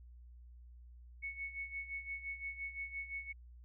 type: tone with tremolo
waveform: sine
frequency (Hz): 2212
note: C#7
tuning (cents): -4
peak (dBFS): -38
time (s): 1.22-3.33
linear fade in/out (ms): 20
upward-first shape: sine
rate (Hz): 5.8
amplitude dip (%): 75
effects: added 60 Hz sine -53 dBFS peak until 3.64 s